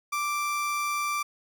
30% pulse tone, 1174.7 Hz, D6, in tune, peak -24 dBFS, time 0.12-1.23 s, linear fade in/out 10 ms, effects none

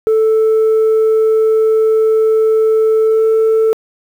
sine tone with pitch glide, 440 to 443.1 Hz, A4 to A4, 0 to +12 cents, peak -6 dBFS, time 0.07-3.73 s, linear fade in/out 0 ms, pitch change +12 cents, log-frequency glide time 3.02-3.24 s, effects tanh soft clip ceiling -7 dBFS + 7-bit

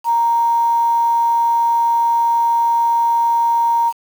sine tone with quantisation, 932.3 Hz, A#5, in tune, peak -12 dBFS, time 0.04-3.93 s, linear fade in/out 50 ms, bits 6, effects none

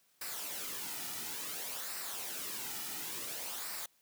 white noise with flanger, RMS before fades -41 dBFS, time 0.21-3.86 s, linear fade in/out 5 ms, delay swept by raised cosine 0.3 to 1.9 ms, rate 0.57 Hz, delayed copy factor -0.55, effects white hiss -71 dBFS RMS until 4.01 s + high-pass 80 Hz 12 dB/octave

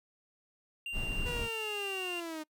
triangle tone, 2780 Hz, F7, 9 cents flat, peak -34 dBFS, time 0.86-2.2 s, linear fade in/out 2 ms
brown noise, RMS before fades -36 dBFS, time 0.92-1.49 s, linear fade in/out 50 ms
sawtooth linear sweep, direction down, 493.9 to 304.8 Hz, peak -34 dBFS, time 1.25-2.44 s, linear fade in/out 20 ms
effects noise-tail reverb RT60 0.1 s tail -26 dB re dry

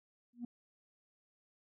sine tone with exponential growth, 240 Hz, B3, 49 cents flat, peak -34 dBFS, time 0.33-0.45 s, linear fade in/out 5 ms, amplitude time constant 26 ms, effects tanh soft clip ceiling -35 dBFS

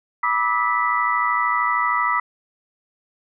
sine tone cluster, 974 / 1179 / 1292 / 1974 Hz, B5 / D6 / E6 / B6, -24 / +6 / -35 / -1 cents, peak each -23 dBFS, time 0.23-2.2 s, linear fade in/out 5 ms, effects none

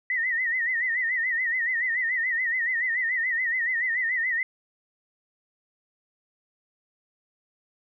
sine tone with vibrato, 1930 Hz, B6, 40 cents flat, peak -23 dBFS, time 0.1-4.43 s, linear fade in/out 2 ms, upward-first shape sine, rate 7 Hz, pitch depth 110 cents each way, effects none

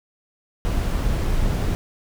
brown noise, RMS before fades -21 dBFS, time 0.65-1.75 s, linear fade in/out 0 ms, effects none

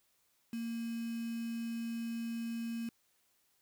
sine tone with quantisation, 230.7 Hz, A#3, 18 cents flat, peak -36 dBFS, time 0.53-2.89 s, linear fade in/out 2 ms, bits 8, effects white hiss -74 dBFS RMS until 3.61 s

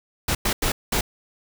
pink noise bursts at uneven times, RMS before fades -22 dBFS, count 4, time 0.28-0.35 / 0.45-0.53 / 0.62-0.72 / 0.92-1.01 s, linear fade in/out 5 ms, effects none

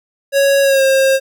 square tone with pitch glide, 554.4 to 535.5 Hz, C#5 to C5, 0 to +40 cents, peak -10 dBFS, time 0.32-1.2 s, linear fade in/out 50 ms, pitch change -60 cents, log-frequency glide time 0.62-0.83 s, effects none

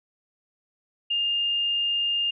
sine tone, 2816 Hz, F7, 14 cents sharp, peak -22 dBFS, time 1.1-2.31 s, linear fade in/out 10 ms, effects none

